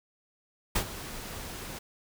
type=noise with ADSR envelope; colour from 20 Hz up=pink; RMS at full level=-26 dBFS; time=0.75-1.79 s; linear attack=9 ms; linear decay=76 ms; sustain=-14 dB; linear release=9 ms; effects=none